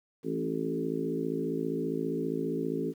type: harmonic tone with a mistuned harmonic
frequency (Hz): 55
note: A1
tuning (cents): 0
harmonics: 3 / 4 / 5 / 6 / 7 / 8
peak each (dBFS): -37 / -39 / -34 / -38 / -35 / -36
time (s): 0.23-2.94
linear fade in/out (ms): 50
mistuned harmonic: 5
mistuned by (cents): -18
effects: 10-bit